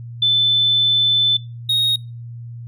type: tone pair in turn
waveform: sine / triangle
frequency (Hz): 3520 / 3747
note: A7 / A#7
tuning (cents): 0 / +8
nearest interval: minor second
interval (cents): 108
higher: second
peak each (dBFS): -12 / -13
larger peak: first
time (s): 0.22-1.37 / 1.69-1.96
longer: first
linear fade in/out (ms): 5
effects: noise-tail reverb RT60 0.3 s tail -24 dB re dry + added 118 Hz sine -30 dBFS peak until 2.67 s